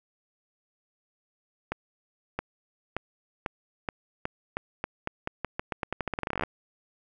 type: accelerating click train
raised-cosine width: 0.5 ms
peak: -14 dBFS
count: 29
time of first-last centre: 1.72-6.436 s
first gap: 670 ms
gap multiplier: 0.86
effects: none